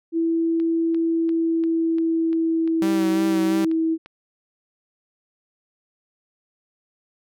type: tone with pitch glide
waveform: sine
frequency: 330.1 to 323.9 Hz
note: E4 to E4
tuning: +2 to -30 cents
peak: -18 dBFS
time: 0.12-3.98 s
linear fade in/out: 50 ms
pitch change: -32 cents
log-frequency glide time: 1.04-3.83 s
type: click train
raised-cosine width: 0.3 ms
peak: -27 dBFS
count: 11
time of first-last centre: 0.6-4.06 s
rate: 2.89 Hz
type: tone with vibrato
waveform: sawtooth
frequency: 192.9 Hz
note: G3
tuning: 28 cents flat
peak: -20 dBFS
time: 2.82-3.65 s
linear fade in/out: 2 ms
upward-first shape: sine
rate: 2.9 Hz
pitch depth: 31 cents each way
effects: none